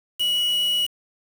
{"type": "tone with quantisation", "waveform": "triangle", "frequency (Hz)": 2927, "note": "F#7", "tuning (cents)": -19, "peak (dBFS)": -18, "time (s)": [0.19, 0.87], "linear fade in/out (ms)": 20, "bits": 5, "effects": []}